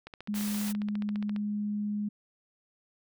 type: click train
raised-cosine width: 0.3 ms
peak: -27 dBFS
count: 20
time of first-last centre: 0.07-1.363 s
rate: 14.7 Hz
type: tone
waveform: sine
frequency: 207.7 Hz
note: G#3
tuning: in tune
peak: -29 dBFS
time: 0.28-2.09 s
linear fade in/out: 10 ms
type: noise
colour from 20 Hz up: white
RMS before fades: -39 dBFS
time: 0.34-0.73 s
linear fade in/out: 20 ms
effects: none